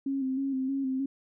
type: tone with vibrato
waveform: sine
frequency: 267.7 Hz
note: C4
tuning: 40 cents sharp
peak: -27 dBFS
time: 0.06-1.06 s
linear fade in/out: 5 ms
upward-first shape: square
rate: 3.2 Hz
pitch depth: 36 cents each way
effects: none